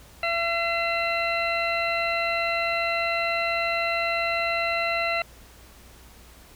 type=harmonic tone with a mistuned harmonic; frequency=675 Hz; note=E5; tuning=41 cents sharp; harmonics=1 / 2 / 3 / 4 / 6; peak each=-27 / -31 / -29 / -28 / -36 dBFS; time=0.23-5.22 s; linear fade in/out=2 ms; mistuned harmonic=3; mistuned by=+19 cents; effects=added 60 Hz sine -51 dBFS peak until 6.55 s + pink hiss -51 dBFS RMS until 6.55 s